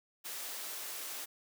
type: high-pass noise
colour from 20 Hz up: white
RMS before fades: -42 dBFS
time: 0.24-1.26 s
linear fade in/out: 20 ms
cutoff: 360 Hz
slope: 12 dB/octave
effects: none